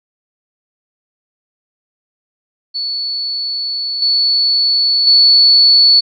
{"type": "tone with level steps", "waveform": "sine", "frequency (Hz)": 4435, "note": "C#8", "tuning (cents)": 0, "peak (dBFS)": [-17, -10, -5], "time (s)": [2.74, 6.01], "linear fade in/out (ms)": 20, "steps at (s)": [4.02, 5.07], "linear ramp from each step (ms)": 2, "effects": []}